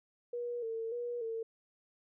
sine tone with vibrato, 466.2 Hz, A#4, in tune, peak -35 dBFS, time 0.33-1.43 s, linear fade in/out 5 ms, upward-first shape square, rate 1.7 Hz, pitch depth 54 cents each way, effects none

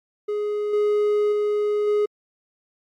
triangle tone with level steps, 417.3 Hz, G#4, 8 cents sharp, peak -20 / -15 / -17 / -15 dBFS, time 0.28-2.06 s, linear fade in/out 10 ms, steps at 0.73 / 1.32 / 1.87 s, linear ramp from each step 5 ms, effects MP3 96 kbps

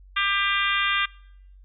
harmonic tone with a mistuned harmonic, 397.8 Hz, G4, 25 cents sharp, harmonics 3 / 4 / 5 / 6 / 7 / 8 / 9, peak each -26 / -27 / -28 / -29 / -29 / -30 / -31 dBFS, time 0.16-1.06 s, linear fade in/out 10 ms, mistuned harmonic 8, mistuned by +24 cents, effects noise-tail reverb RT60 0.8 s tail -26 dB re dry + added 47 Hz sine -46 dBFS peak until 1.64 s

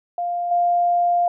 sine tone with level steps, 700 Hz, F5, 4 cents sharp, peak -21 / -15 dBFS, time 0.18-1.28 s, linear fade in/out 2 ms, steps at 0.51 s, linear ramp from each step 5 ms, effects none

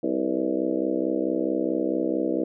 harmonic tone with a mistuned harmonic, 64.5 Hz, C2, 24 cents flat, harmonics 3 / 4 / 5 / 6 / 7 / 8 / 9 / 10, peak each -36 / -30 / -26 / -32 / -33 / -30 / -33 / -37 dBFS, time 0.03-2.44 s, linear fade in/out 5 ms, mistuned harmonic 8, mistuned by -70 cents, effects none

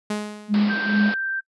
sawtooth tone with exponential decay, 209.8 Hz, G#3, 18 cents sharp, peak -18 dBFS, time 0.1-0.84 s, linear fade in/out 5 ms, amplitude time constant 160 ms
sine tone with tremolo, 207.7 Hz, G#3, in tune, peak -15 dBFS, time 0.48-1.13 s, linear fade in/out 50 ms, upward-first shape sine, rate 2.3 Hz, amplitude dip 85%
pink band-pass noise, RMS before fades -32 dBFS, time 0.54-1.14 s, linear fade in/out 0 ms, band 180 to 5000 Hz, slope 96 dB/octave
sine tone, 1568 Hz, G6, in tune, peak -23 dBFS, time 0.69-1.41 s, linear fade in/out 20 ms
effects noise-tail reverb RT60 0.1 s tail -23 dB re dry + resampled to 24000 Hz

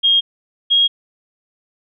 sine tone pair in turn, 3243 / 3273 Hz, G#7 / G#7, -42 / -26 cents, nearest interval unison, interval 16 cents, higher second, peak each -10 dBFS, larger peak neither, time 0.03-0.21 / 0.7-0.88 s, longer neither, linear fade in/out 20 ms, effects none

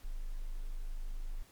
sine tone, 25.96 Hz, G#0, in tune, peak -35 dBFS, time 0.04-1.43 s, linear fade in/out 10 ms, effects pink hiss -62 dBFS RMS until 1.51 s + MP3 96 kbps

